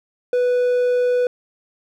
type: tone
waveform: triangle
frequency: 493.9 Hz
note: B4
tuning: in tune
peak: -13 dBFS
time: 0.33-1.27 s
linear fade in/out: 2 ms
effects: none